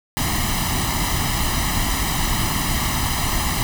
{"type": "noise with comb filter", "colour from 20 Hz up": "pink", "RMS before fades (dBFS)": -21, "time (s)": [0.17, 3.63], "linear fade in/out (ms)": 0, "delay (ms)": 1, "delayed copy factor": 0.75, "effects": []}